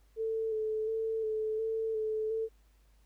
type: tone with vibrato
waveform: sine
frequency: 440 Hz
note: A4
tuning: in tune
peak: -30 dBFS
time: 0.16-2.49 s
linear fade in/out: 50 ms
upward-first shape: square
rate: 1.4 Hz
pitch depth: 21 cents each way
effects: added 51 Hz sine -61 dBFS peak until 3.05 s + pink hiss -72 dBFS RMS until 3.05 s